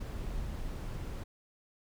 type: noise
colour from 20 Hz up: brown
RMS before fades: -38 dBFS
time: 0-1.24 s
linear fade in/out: 10 ms
effects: none